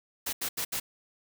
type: noise bursts at uneven times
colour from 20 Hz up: white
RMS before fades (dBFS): -32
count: 4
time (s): 0.26-0.33 / 0.41-0.49 / 0.57-0.65 / 0.72-0.8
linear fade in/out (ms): 10
effects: none